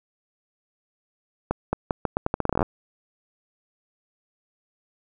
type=accelerating click train; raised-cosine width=1 ms; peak=-8 dBFS; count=17; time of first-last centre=1.51-2.628 s; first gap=220 ms; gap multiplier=0.81; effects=none